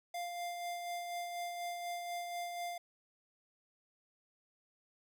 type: tone with tremolo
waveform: square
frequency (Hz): 698.5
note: F5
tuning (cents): 0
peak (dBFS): -38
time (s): 0.14-2.78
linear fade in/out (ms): 5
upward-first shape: sine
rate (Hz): 4.1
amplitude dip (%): 35
effects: none